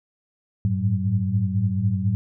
sine tone cluster, 96.1 / 106 / 110.1 / 189.3 Hz, G2 / G#2 / A2 / F#3, -34 / +36 / +2 / +40 cents, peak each -25 dBFS, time 0.65-2.15 s, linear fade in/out 0 ms, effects none

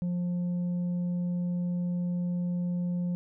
triangle tone with tanh clipping, 176.6 Hz, F3, 20 cents sharp, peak -28 dBFS, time 0.02-3.15 s, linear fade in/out 0 ms, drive 8 dB, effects none

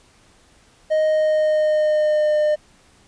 triangle tone with pitch glide, 622.3 to 604.6 Hz, D#5 to D#5, 0 to -50 cents, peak -13 dBFS, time 0.9-2.56 s, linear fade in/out 20 ms, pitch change -50 cents, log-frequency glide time 1.04-2.37 s, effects pink hiss -54 dBFS RMS until 3.07 s + resampled to 22050 Hz

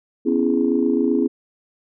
sine chord, C# minor seventh, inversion third, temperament just, 249.5 / 277.2 / 332.6 / 415.8 Hz, B3 / C#4 / E4 / G#4, +18 / 0 / +16 / +2 cents, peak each -20 / -21 / -21 / -22 dBFS, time 0.25-1.28 s, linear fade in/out 20 ms, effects tanh soft clip ceiling -5 dBFS

